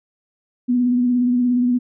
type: tone with vibrato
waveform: sine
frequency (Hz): 246.2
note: B3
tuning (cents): -5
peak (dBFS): -14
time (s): 0.68-1.79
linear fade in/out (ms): 20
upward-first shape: triangle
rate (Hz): 17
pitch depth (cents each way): 39
effects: none